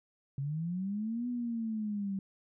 sine linear two-way sweep, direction up then down, 133.8 to 246.9 to 191.7 Hz, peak -32 dBFS, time 0.38-2.19 s, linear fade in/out 2 ms, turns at 1.28 s, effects none

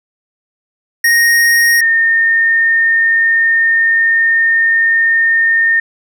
square / sine tone pair in turn, 1864.7 / 1825.3 Hz, A#6 / A#6, 0 / -37 cents, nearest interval unison, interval 37 cents, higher first, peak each -8 dBFS, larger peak neither, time 1.04-1.81 / 1.81-5.8 s, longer second, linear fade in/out 5 ms, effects none

